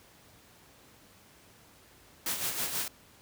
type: noise with tremolo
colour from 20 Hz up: white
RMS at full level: -31 dBFS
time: 2.26-2.88 s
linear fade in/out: 2 ms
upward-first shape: sine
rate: 6.2 Hz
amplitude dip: 55%
effects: pink hiss -58 dBFS RMS until 3.21 s + high-pass 60 Hz 12 dB/octave

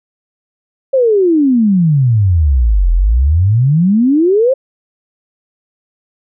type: exponential two-way sweep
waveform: sine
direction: down then up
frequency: 550 to 40.86 to 550 Hz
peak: -7 dBFS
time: 0.93-4.54 s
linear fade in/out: 10 ms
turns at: 2.92 s
effects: none

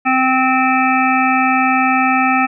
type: harmonic tone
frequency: 260 Hz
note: C4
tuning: 11 cents flat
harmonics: 1 / 3 / 5 / 7 / 9 / 10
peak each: -17 / -16 / -17 / -22 / -20 / -22 dBFS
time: 0.05-2.47 s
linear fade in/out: 20 ms
effects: none

